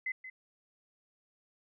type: tone with echo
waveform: sine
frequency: 2038 Hz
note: C7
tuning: 46 cents flat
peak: -32 dBFS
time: 0.06-0.12 s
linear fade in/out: 5 ms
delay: 180 ms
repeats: 1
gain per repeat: -11 dB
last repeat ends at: 0.3 s
effects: none